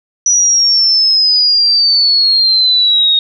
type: exponential sweep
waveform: sine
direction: down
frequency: 5900 to 3719 Hz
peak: -7 dBFS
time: 0.26-3.19 s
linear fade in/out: 2 ms
effects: none